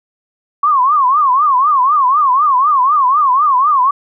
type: tone with vibrato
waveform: sine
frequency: 1108 Hz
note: C#6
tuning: 1 cent flat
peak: -8 dBFS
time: 0.63-3.91 s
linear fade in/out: 5 ms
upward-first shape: triangle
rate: 4 Hz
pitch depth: 220 cents each way
effects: none